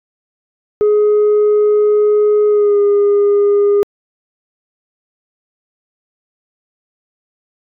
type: tone with pitch glide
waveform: sine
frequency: 419.4 to 407.5 Hz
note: G#4 to G#4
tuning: +17 to -33 cents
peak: -6 dBFS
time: 0.81-3.83 s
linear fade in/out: 0 ms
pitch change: -50 cents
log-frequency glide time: 2.48-2.79 s
effects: tanh soft clip ceiling -7 dBFS